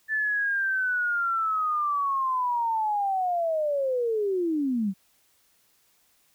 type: linear sweep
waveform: sine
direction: down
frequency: 1760 to 182.5 Hz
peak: -23 dBFS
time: 0.08-4.94 s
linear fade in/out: 50 ms
effects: white hiss -65 dBFS RMS until 6.34 s